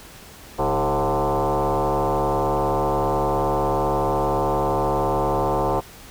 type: tone with frequency modulation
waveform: sine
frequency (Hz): 178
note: F3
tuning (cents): +33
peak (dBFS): -18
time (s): 0.58-5.81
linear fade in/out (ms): 20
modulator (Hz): 143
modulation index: 6.1
effects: pink hiss -43 dBFS RMS until 6.1 s

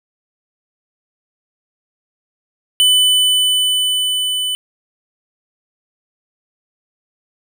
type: tone with level ramp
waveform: square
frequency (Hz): 3000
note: F#7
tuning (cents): +23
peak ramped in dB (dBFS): -9 to -18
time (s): 2.8-4.55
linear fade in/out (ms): 0
effects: none

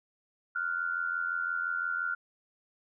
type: tone pair together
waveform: sine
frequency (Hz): 1396.9 / 1482.7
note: F6 / F#6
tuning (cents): 0 / +3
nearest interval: minor second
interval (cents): 103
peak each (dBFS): -31 / -34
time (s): 0.55-2.15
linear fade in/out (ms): 10
effects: none

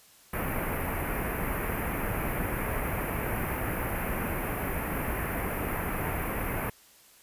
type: band-stop noise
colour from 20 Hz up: pink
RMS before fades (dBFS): -31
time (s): 0.33-6.7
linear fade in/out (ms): 5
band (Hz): 2500 to 11000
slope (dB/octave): 48
effects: white hiss -57 dBFS RMS until 7.22 s + resampled to 32000 Hz

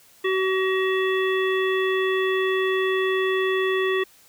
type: harmonic tone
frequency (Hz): 378.7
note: F#4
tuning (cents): +40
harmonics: 1 / 3 / 5 / 7 / 9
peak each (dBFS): -21 / -30 / -27 / -34 / -34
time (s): 0.24-4.04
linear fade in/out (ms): 10
effects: white hiss -54 dBFS RMS until 4.28 s

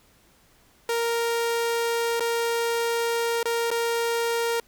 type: tone with dropouts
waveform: sawtooth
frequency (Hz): 465.7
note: A#4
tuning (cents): -2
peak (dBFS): -19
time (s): 0.89-4.6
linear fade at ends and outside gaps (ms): 2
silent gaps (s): 2.197-2.205 / 3.43-3.455 / 3.705-3.713
effects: pink hiss -59 dBFS RMS until 4.67 s

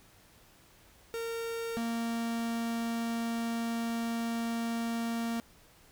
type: tone pair in turn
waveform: 45% pulse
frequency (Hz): 459.7 / 231.2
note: A#4 / A#3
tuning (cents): -24 / -14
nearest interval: octave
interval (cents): 1190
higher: first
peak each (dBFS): -34 / -31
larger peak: second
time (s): 1.14-1.77 / 1.77-5.4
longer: second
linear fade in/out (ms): 0
effects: pink hiss -60 dBFS RMS until 5.91 s

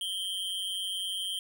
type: tone with amplitude modulation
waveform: square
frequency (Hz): 3146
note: G7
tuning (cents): +6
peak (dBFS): -29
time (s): 0.01-1.39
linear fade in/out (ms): 2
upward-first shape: sine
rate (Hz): 189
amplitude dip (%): 70
effects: none

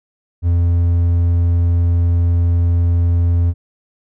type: tone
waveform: triangle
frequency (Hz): 86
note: F2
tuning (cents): -26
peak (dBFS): -9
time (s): 0.42-3.54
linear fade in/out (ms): 50
effects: none

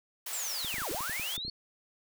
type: high-pass noise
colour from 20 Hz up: white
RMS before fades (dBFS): -38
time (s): 0.26-1.37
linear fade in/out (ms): 5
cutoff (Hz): 510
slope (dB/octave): 24
type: linear two-way sweep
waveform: sine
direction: down then up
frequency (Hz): 7902 to 293.7 to 4457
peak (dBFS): -35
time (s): 0.33-1.5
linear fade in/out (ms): 2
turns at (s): 0.9
type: clicks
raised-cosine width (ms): 3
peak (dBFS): -32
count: 12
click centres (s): 0.647 / 0.742 / 0.783 / 0.819 / 0.914 / 0.947 / 1.007 / 1.096 / 1.197 / 1.379 / 1.45 / 1.481
effects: none

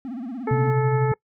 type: tone with vibrato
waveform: triangle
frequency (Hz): 248.2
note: B3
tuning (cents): +9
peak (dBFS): -27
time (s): 0.05-0.7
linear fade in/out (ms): 0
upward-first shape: sine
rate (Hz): 17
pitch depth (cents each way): 180
type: harmonic tone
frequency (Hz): 435.4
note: A4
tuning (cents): -18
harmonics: 1 / 2 / 3 / 4 / 5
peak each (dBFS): -23 / -28 / -33 / -37 / -39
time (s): 0.47-1.14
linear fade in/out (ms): 5
type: tone with tremolo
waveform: sine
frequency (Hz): 130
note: C3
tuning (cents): -11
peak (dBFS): -17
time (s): 0.51-1.12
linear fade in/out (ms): 2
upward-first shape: sine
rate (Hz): 12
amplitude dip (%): 50
effects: noise-tail reverb RT60 0.1 s tail -23 dB re dry

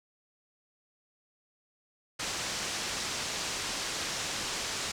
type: low-pass noise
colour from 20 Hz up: white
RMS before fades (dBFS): -35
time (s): 2.19-4.92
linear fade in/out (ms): 10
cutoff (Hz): 7200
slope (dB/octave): 24
effects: none

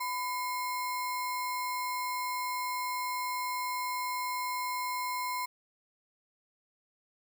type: tone with sample-and-hold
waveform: sine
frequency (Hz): 1000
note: B5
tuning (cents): +21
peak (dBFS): -31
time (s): 0-5.46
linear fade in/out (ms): 10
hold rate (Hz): 3150
effects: none

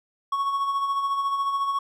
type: tone with tremolo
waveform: triangle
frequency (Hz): 1108.7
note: C#6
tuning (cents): 0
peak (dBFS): -19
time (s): 0.32-1.79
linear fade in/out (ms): 5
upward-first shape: sine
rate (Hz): 14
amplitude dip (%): 45
effects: none

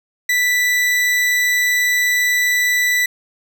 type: tone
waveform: 40% pulse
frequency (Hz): 1975.5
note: B6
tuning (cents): 0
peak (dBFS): -13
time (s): 0.29-3.06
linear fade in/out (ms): 5
effects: none

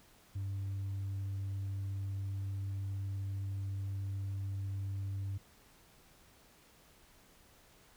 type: tone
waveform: sine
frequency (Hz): 98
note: G2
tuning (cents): 0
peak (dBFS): -33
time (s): 0.35-5.38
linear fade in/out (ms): 10
effects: tanh soft clip ceiling -34 dBFS + pink hiss -63 dBFS RMS until 7.96 s

